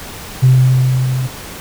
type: tone with level ramp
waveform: sine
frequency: 128.9 Hz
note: C3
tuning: 26 cents flat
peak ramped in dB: -3 to -15 dBFS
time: 0.42-1.28 s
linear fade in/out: 20 ms
effects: tanh soft clip ceiling -1 dBFS + pink hiss -30 dBFS RMS until 1.6 s